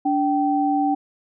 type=tone pair together; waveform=sine; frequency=290 / 775 Hz; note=D4 / G5; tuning=-22 / -20 cents; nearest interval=octave + perfect fourth; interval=1702 cents; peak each=-20 dBFS; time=0.05-0.95 s; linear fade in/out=10 ms; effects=none